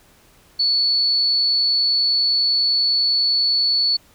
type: tone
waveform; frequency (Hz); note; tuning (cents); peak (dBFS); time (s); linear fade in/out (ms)
sine; 4435; C#8; 0; -15; 0.59-3.97; 10
effects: pink hiss -53 dBFS RMS until 4.14 s